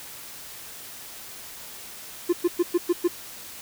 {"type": "tone bursts", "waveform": "triangle", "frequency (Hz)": 349.2, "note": "F4", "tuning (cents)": 0, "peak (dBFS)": -15, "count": 6, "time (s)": [2.29, 3.08], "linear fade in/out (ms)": 10, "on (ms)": 40, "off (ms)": 110, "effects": ["white hiss -41 dBFS RMS until 3.61 s"]}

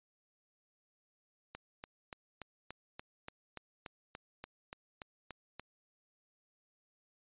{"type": "click train", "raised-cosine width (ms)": 0.3, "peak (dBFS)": -28, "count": 15, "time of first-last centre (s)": [1.55, 5.596], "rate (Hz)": 3.46, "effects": ["resampled to 8000 Hz"]}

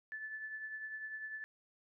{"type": "tone with tremolo", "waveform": "sine", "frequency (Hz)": 1744, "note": "A6", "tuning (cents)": -16, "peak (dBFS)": -39, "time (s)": [0.12, 1.44], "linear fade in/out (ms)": 0, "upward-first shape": "triangle", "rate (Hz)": 10, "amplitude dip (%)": 55, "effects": []}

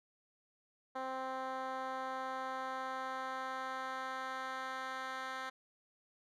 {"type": "tone with band-pass filter sweep", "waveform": "10% pulse", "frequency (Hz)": 261.6, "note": "C4", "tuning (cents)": 0, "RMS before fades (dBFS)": -41, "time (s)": [0.95, 5.5], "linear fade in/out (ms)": 10, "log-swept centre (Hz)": [760, 1800], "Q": 0.96, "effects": []}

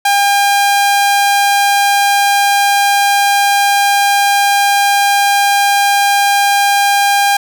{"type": "tone", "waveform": "sawtooth", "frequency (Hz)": 804, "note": "G5", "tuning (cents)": 44, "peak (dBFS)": -5, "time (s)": [0.05, 7.37], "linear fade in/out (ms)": 5, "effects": []}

